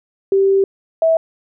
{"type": "tone pair in turn", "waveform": "sine", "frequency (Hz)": [390, 650.8], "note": ["G4", "E5"], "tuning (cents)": [-9, -22], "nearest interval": "major sixth", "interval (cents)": 887, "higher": "second", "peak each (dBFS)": -10, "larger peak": "neither", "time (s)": [[0.32, 0.64], [1.02, 1.17]], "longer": "first", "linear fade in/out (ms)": 2, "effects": []}